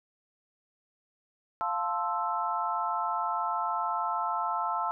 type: chord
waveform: sine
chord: F major seventh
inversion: none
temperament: equal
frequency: 698.5 / 880 / 1046.5 / 1318.5 Hz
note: F5 / A5 / C6 / E6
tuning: 0 / 0 / 0 / 0 cents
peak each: -35 / -32 / -34 / -32 dBFS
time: 1.61-4.91 s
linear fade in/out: 0 ms
effects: none